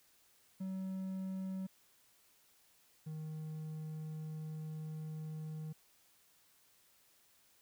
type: tone pair in turn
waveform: triangle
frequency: 189.4 / 155.99 Hz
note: F#3 / D#3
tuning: +41 / +5 cents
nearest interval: minor third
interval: 336 cents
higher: first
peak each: -36 / -39 dBFS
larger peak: first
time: 0.6-1.67 / 3.06-5.73 s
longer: second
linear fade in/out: 10 ms
effects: white hiss -69 dBFS RMS until 7.61 s